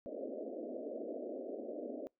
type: band-pass noise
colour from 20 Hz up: white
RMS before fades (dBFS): -43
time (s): 0.06-2.07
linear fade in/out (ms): 0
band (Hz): 230 to 650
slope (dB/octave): 96
effects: noise-tail reverb RT60 0.2 s tail -25 dB re dry